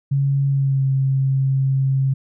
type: tone with pitch glide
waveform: sine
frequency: 138.59 to 134.57 Hz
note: C#3 to C3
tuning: 0 to +49 cents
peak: -15 dBFS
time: 0.11-2.14 s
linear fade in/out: 10 ms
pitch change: -51 cents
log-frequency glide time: 0.48-0.86 s
effects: none